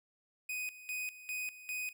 45% pulse tone with tremolo, 2497 Hz, D#7, 6 cents sharp, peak -36 dBFS, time 0.49-1.93 s, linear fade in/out 5 ms, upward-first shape square, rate 2.5 Hz, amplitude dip 80%, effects none

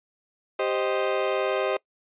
35% pulse chord, C minor, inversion second, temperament equal, 392 / 523.3 / 622.3 Hz, G4 / C5 / Eb5, 0 / 0 / 0 cents, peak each -26 dBFS, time 0.59-1.77 s, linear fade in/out 5 ms, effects noise-tail reverb RT60 0.1 s tail -23 dB re dry + resampled to 8000 Hz

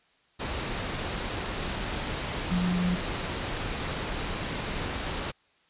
sine tone in noise, 178.6 Hz, F3, 39 cents sharp, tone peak -24 dBFS, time 2.5-2.96 s, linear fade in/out 20 ms, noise pink, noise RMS -32 dBFS, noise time 0.39-5.32 s, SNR +5 dB, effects white hiss -65 dBFS RMS until 5.69 s + resampled to 8000 Hz

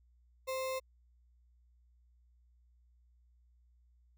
sine tone with sample-and-hold, 522 Hz, C5, 4 cents flat, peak -34 dBFS, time 0.47-0.8 s, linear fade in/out 20 ms, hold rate 1575 Hz, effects added 60 Hz sine -64 dBFS peak until 4.17 s

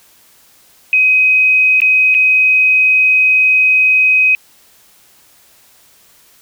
sine tone with dropouts, 2522 Hz, D#7, 23 cents sharp, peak -7 dBFS, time 0.93-4.35 s, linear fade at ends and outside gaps 1 ms, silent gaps 1.803-1.818 / 2.143-2.148 s, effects white hiss -48 dBFS RMS until 6.41 s

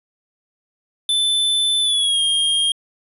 square tone with pitch glide, 3520 to 3228 Hz, A7 to G#7, 0 to -50 cents, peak -16 dBFS, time 1.09-2.72 s, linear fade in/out 2 ms, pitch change -150 cents, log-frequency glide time 1.81-2.21 s, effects resampled to 32000 Hz

